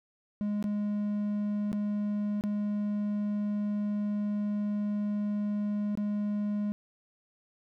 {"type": "tone with dropouts", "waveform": "triangle", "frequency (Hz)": 207.2, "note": "G#3", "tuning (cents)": -4, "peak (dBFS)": -26, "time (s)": [0.41, 6.72], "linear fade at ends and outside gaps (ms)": 0, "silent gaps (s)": [[0.626, 0.641], [1.718, 1.729], [2.41, 2.438], [5.953, 5.974]], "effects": []}